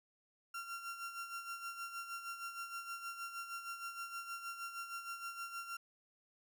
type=tone with tremolo; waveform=35% pulse; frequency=1375 Hz; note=F6; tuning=27 cents flat; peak=-39 dBFS; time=0.54-5.77 s; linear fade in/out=5 ms; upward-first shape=sine; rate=6.4 Hz; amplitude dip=60%; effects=none